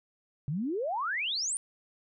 sine exponential sweep, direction up, 132.9 to 9590 Hz, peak -29 dBFS, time 0.48-1.57 s, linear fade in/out 0 ms, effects none

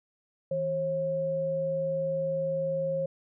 sine tone pair together, 161.01 / 540 Hz, E3 / C#5, -40 / -45 cents, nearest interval octave + major sixth, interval 2095 cents, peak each -36 / -27 dBFS, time 0.51-3.06 s, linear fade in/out 5 ms, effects none

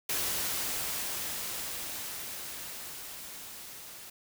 white noise with level ramp, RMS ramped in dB -31 to -47 dBFS, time 0.09-4.1 s, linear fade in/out 5 ms, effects none

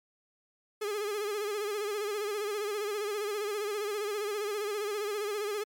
45% pulse tone with vibrato, 415.3 Hz, G#4, in tune, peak -31 dBFS, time 0.81-5.64 s, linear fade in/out 10 ms, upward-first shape sine, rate 15 Hz, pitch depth 68 cents each way, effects MP3 96 kbps

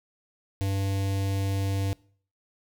square tone with notch filter, 97.8 Hz, G2, 4 cents flat, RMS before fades -27 dBFS, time 0.61-1.93 s, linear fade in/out 0 ms, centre 1300 Hz, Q 1.2, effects noise-tail reverb RT60 0.5 s tail -23 dB re dry

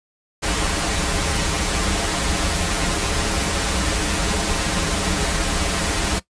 pink noise with comb filter, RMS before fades -21 dBFS, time 0.42-6.2 s, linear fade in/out 20 ms, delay 8.1 ms, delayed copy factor -0.95, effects noise-tail reverb RT60 0.1 s tail -17 dB re dry + resampled to 22050 Hz

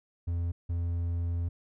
triangle tone bursts at uneven times, 85.6 Hz, F2, 34 cents flat, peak -26 dBFS, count 2, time 0.27-0.52 / 0.69-1.49 s, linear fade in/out 10 ms, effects none

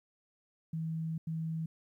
sine tone bursts at uneven times, 161.4 Hz, E3, 36 cents flat, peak -33 dBFS, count 2, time 0.73-1.18 / 1.27-1.66 s, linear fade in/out 5 ms, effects 12-bit

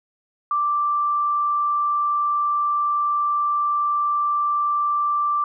sine tone, 1174.7 Hz, D6, in tune, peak -18 dBFS, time 0.51-5.44 s, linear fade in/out 2 ms, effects none

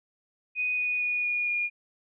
sine tone with pitch steps, 2489 / 2473 / 2458 / 2442 / 2427 Hz, D#7 / D#7 / D#7 / D#7 / D#7, 0 / -11 / -22 / -33 / -44 cents, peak -25 dBFS, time 0.55-1.7 s, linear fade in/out 50 ms, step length 230 ms, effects none

